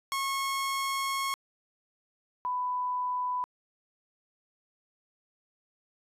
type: tone pair in turn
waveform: sawtooth / sine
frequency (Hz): 1091 / 995.4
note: C#6 / B5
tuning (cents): -28 / +13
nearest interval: major second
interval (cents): 159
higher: first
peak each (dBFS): -25 / -28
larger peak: first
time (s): 0.12-1.34 / 2.45-3.44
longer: first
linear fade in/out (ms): 0
effects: resampled to 32000 Hz